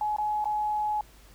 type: tone with dropouts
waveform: sine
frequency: 845 Hz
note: G#5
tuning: 30 cents sharp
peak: -25 dBFS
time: 0.01-1.01 s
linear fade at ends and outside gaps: 2 ms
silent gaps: 0.164-0.184 / 0.443-0.455 s
effects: added 50 Hz sine -53 dBFS peak until 1.34 s + pink hiss -56 dBFS RMS until 1.34 s

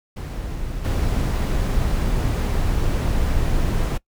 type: noise with level steps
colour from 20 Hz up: brown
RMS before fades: -28 / -20 dBFS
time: 0.16-3.98 s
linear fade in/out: 10 ms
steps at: 0.84 s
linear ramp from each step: 10 ms
effects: noise-tail reverb RT60 0.1 s tail -22 dB re dry

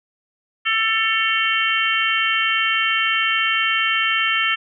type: harmonic tone with a mistuned harmonic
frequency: 443.8 Hz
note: A4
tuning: 15 cents sharp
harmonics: 3 / 4 / 5 / 6 / 7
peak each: -23 / -23 / -23 / -23 / -23 dBFS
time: 0.65-4.56 s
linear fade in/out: 20 ms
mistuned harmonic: 6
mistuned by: +52 cents
effects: none

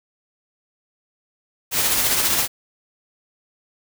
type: noise with tremolo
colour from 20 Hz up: white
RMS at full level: -18 dBFS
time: 1.71-2.48 s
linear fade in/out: 50 ms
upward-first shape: sine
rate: 15 Hz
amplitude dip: 35%
effects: none

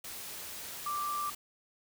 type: tone in noise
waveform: sine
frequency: 1176 Hz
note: D6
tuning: 2 cents sharp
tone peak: -32 dBFS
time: 0.86-1.3 s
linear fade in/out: 5 ms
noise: white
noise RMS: -43 dBFS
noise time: 0.04-1.35 s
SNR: +8 dB
effects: none

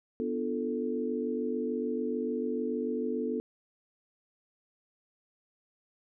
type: chord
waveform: sine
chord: B half-diminished seventh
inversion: none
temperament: equal with one note detuned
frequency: 246.9 / 293.7 / 345 / 440 Hz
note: B3 / D4 / F4 / A4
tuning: 0 / 0 / -21 / 0 cents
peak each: -33 / -38 / -38 / -33 dBFS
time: 0.2-3.4 s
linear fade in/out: 0 ms
effects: none

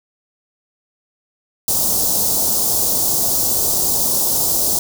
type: band-stop noise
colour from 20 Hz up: white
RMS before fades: -17 dBFS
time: 1.68-4.79 s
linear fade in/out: 2 ms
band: 860 to 4900 Hz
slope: 24 dB/octave
effects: none

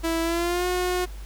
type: tone with pitch glide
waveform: sawtooth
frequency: 329.6 to 361.5 Hz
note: E4 to F#4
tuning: 0 to -40 cents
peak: -19 dBFS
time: 0.03-1.06 s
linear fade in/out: 20 ms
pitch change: +160 cents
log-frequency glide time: 0.22-0.67 s
effects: added 50 Hz sine -34 dBFS peak until 1.25 s + pink hiss -49 dBFS RMS until 1.25 s

